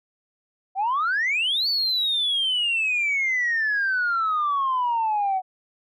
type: exponential two-way sweep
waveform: sine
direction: up then down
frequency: 740 to 4550 to 740 Hz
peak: -19 dBFS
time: 0.75-5.42 s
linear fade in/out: 50 ms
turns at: 1.68 s
effects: tanh soft clip ceiling -17 dBFS